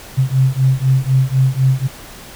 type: beating tone pair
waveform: sine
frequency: 130 / 134 Hz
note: C3 / C3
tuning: -11 / +42 cents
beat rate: 4 Hz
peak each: -14 dBFS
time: 0.17-1.88 s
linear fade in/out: 20 ms
effects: pink hiss -36 dBFS RMS until 2.35 s